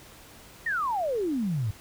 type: exponential sweep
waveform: sine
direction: down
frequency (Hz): 1907 to 98.2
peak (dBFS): -25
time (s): 0.66-1.71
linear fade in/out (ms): 5
effects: pink hiss -50 dBFS RMS until 1.8 s